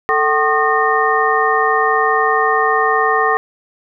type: tone cluster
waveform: sine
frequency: 442.4 / 762 / 1077 / 1218 / 1836 Hz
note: A4 / G5 / C6 / D#6 / A#6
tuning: +9 / -49 / +50 / -37 / -27 cents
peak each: -18 dBFS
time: 0.09-3.37 s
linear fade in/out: 0 ms
effects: none